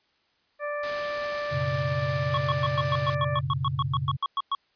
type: harmonic tone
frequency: 587.3 Hz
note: D5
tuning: in tune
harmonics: 1 / 2 / 3 / 4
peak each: -30 / -35 / -36 / -44 dBFS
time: 0.59-3.41 s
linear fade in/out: 50 ms
type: noise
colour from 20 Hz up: white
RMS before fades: -36 dBFS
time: 0.83-3.15 s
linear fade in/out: 5 ms
type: chord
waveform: sine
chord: F# suspended fourth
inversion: none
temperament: equal with one note detuned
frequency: 92.5 / 121.56 / 138.59 Hz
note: F#2 / B2 / C#3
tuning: 0 / -27 / 0 cents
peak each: -34 / -32 / -28 dBFS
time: 1.51-4.17 s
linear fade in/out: 20 ms
type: tone bursts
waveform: square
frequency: 1107 Hz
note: C#6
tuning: 3 cents flat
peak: -24 dBFS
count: 16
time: 2.34-4.55 s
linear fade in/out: 2 ms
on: 35 ms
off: 110 ms
effects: white hiss -68 dBFS RMS until 4.75 s + resampled to 11025 Hz